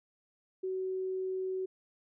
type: tone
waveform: sine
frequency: 375.6 Hz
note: F#4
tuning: 26 cents sharp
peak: -32 dBFS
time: 0.63-1.66 s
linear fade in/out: 10 ms
effects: none